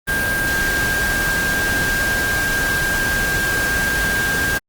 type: tone in noise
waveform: sine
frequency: 1600 Hz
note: G6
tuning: 35 cents sharp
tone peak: -18 dBFS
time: 0.07-4.59 s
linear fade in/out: 20 ms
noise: pink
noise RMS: -23 dBFS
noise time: 0.07-4.59 s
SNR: +2 dB
effects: Opus 32 kbps